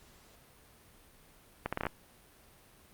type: accelerating click train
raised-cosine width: 0.5 ms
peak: -17 dBFS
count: 7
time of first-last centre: 1.66-1.867 s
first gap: 66 ms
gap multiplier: 0.73
effects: pink hiss -60 dBFS RMS until 2.93 s + Opus 48 kbps